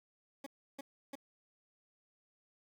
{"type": "tone bursts", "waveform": "20% pulse", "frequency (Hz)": 277.2, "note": "C#4", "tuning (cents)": 0, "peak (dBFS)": -38, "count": 3, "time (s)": [0.44, 1.155], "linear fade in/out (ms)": 5, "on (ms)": 25, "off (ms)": 320, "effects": ["11-bit"]}